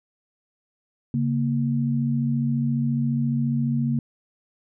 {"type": "tone pair together", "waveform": "sine", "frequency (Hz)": [138.59, 233.1], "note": ["C#3", "A#3"], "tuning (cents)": [0, 0], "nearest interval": "major sixth", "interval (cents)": 900, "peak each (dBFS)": -23, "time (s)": [1.14, 3.99], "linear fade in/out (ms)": 2, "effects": []}